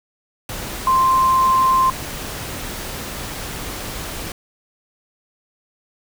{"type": "tone in noise", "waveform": "sine", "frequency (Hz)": 1046.5, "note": "C6", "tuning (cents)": 0, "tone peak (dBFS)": -12, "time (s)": [0.87, 1.9], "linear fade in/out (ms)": 2, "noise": "pink", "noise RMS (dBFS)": -29, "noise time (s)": [0.49, 4.32], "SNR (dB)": 14, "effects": []}